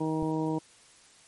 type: harmonic tone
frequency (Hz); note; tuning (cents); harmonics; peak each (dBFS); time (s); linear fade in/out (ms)
157.8; D#3; +25; 1 / 2 / 3 / 4 / 5 / 6; -33 / -29 / -35 / -41 / -42 / -37; 0-0.59; 10
type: click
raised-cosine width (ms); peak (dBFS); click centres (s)
5; -25; 0.227
effects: white hiss -57 dBFS RMS until 1.27 s + MP3 48 kbps